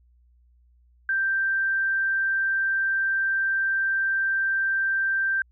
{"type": "tone", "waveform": "sine", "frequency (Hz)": 1570, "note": "G6", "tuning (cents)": 2, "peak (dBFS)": -21, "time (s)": [1.09, 5.42], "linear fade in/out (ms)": 2, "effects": ["added 60 Hz sine -56 dBFS peak until 5.51 s"]}